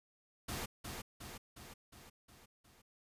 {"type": "noise with echo", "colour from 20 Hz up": "pink", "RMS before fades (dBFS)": -41, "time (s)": [0.48, 0.66], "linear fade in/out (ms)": 10, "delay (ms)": 360, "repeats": 6, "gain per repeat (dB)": -4, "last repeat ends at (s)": 2.82, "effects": ["resampled to 32000 Hz"]}